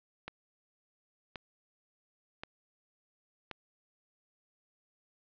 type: click train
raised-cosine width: 0.3 ms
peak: -24 dBFS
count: 4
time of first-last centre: 0.28-3.513 s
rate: 0.928 Hz
effects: resampled to 11025 Hz + 9-bit